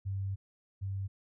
sine tone pair in turn, 97.4 / 97.4 Hz, G2 / G2, -11 / -11 cents, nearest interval unison, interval 0 cents, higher neither, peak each -32 / -33 dBFS, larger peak first, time 0.05-0.36 / 0.81-1.08 s, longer first, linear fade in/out 20 ms, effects none

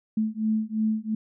sine beating tone pair, 216.5 / 219.4 Hz, A3 / A3, -28 / -5 cents, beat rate 2.9 Hz, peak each -26 dBFS, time 0.17-1.15 s, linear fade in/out 5 ms, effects none

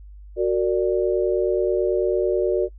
sine chord, Gb augmented, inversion none, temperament equal with one note detuned, 370 / 459.2 / 587.3 Hz, Gb4 / Bb4 / D5, 0 / -26 / 0 cents, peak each -20 / -23 / -24 dBFS, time 0.36-2.69 s, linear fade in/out 50 ms, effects noise-tail reverb RT60 0.1 s tail -23 dB re dry + added 50 Hz sine -39 dBFS peak until 2.78 s

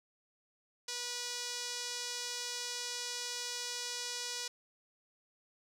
sawtooth tone with band-pass filter, 486.9 Hz, B4, 25 cents flat, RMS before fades -40 dBFS, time 0.88-4.48 s, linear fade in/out 5 ms, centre 5400 Hz, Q 1.8, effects none

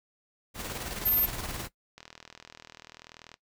pink noise with tremolo, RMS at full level -35 dBFS, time 0.54-1.69 s, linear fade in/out 50 ms, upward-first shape square, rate 19 Hz, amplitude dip 40%
sine tone, 13290 Hz, G#9, in tune, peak -23 dBFS, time 1.05-1.26 s, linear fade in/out 10 ms
click train, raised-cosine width 0.2 ms, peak -28 dBFS, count 56, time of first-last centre 1.98-3.341 s, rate 40.4 Hz
effects noise-tail reverb RT60 0.1 s tail -18 dB re dry

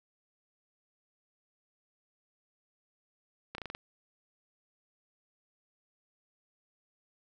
slowing click train, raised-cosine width 0.3 ms, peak -23 dBFS, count 6, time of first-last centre 3.55-3.749 s, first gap 32 ms, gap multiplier 1.11, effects none

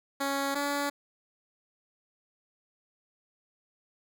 10% pulse tone pair in turn, 277.2 / 285.3 Hz, C#4 / C#4, 0 / +50 cents, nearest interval unison, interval 50 cents, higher second, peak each -20 dBFS, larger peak neither, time 0.2-0.55 / 0.55-0.9 s, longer neither, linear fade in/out 10 ms, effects none

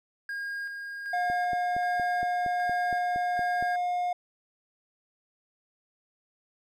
triangle tone with tremolo, 1624 Hz, G#6, 39 cents flat, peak -30 dBFS, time 0.29-3.76 s, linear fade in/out 2 ms, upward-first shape square, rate 1.3 Hz, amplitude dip 35%
triangle tone, 714 Hz, F5, 38 cents sharp, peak -24 dBFS, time 1.13-4.13 s, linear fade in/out 5 ms
click train, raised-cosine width 2 ms, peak -26 dBFS, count 11, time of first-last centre 1.3-3.626 s, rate 4.3 Hz
effects none

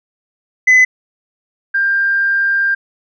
sine tone pair in turn, 2017 / 1592.6 Hz, B6 / G6, +36 / +27 cents, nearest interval major third, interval 409 cents, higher first, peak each -3 / -11 dBFS, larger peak first, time 0.67-0.85 / 1.74-2.75 s, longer second, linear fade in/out 10 ms, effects tanh soft clip ceiling -4 dBFS

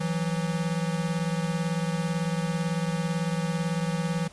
square beating tone pair, 164.1 / 182.1 Hz, E3 / F#3, -8 / -27 cents, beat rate 18 Hz, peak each -28 / -31 dBFS, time 0-4.28 s, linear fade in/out 10 ms, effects pink hiss -52 dBFS RMS until 4.32 s + resampled to 24000 Hz

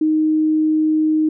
sine tone, 311.1 Hz, D#4, in tune, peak -13 dBFS, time 0.01-1.29 s, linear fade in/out 5 ms, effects none

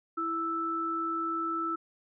sine tone pair together, 329.6 / 1318.4 Hz, E4 / E6, 0 / 0 cents, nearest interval 2 octaves, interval 2400 cents, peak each -35 / -30 dBFS, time 0.17-1.76 s, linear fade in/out 10 ms, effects none

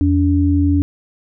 sine tone pair together, 85 / 285.9 Hz, F2 / D4, -46 / -46 cents, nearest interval octave + major sixth, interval 2100 cents, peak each -14 dBFS, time 0.01-0.82 s, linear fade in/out 0 ms, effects none

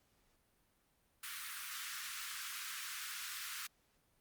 pink high-pass noise, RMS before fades -45 dBFS, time 1.23-3.67 s, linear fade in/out 5 ms, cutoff 1200 Hz, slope 48 dB/octave, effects pink hiss -75 dBFS RMS until 4.2 s + Opus 48 kbps

